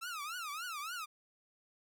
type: tone with vibrato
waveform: sawtooth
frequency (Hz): 1300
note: E6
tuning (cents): -24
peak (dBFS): -36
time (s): 0.01-1.06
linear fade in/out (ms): 20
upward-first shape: triangle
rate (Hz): 3.5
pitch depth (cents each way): 250
effects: none